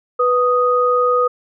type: tone pair together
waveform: sine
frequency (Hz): 493.9 / 1244.6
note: B4 / D#6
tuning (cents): 0 / 0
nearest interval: octave + major third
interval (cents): 1600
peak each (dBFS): -15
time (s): 0.19-1.28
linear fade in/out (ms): 10
effects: none